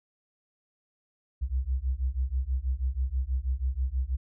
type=beating tone pair; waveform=sine; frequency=61.74 / 67.94 Hz; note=B1 / C#2; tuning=0 / -34 cents; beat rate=6.2 Hz; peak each=-29 dBFS; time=1.41-4.17 s; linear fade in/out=20 ms; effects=none